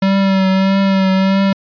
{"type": "tone with vibrato", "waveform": "square", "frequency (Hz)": 192.6, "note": "G3", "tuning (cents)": -30, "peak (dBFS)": -11, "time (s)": [0.02, 1.53], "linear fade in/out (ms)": 5, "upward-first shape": "triangle", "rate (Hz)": 1.6, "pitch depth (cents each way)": 32, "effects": ["resampled to 11025 Hz"]}